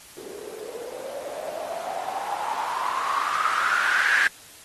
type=noise with low-pass filter sweep; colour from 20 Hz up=violet; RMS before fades=-27 dBFS; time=0.17-4.27 s; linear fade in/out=0 ms; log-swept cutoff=380 to 1700 Hz; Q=9.8; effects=white hiss -47 dBFS RMS until 4.64 s + AAC 32 kbps